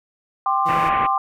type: chord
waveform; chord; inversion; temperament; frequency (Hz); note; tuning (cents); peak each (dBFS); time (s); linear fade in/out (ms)
sine; G suspended fourth; none; equal with one note detuned; 784 / 1046.5 / 1188.3; G5 / C6 / D6; 0 / 0 / +20; -21; 0.46-1.18; 2
type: tone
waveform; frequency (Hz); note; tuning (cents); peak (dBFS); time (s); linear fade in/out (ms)
20% pulse; 164.81; E3; 0; -24; 0.65-0.9; 20
type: low-pass noise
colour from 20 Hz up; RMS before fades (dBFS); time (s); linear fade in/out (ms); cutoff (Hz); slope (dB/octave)
white; -27; 0.68-1.07; 10; 2600; 48
effects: none